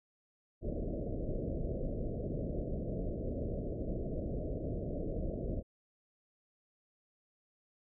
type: low-pass noise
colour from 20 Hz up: pink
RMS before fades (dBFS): -37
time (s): 0.61-5.63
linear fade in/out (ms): 50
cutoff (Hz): 650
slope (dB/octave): 96
effects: none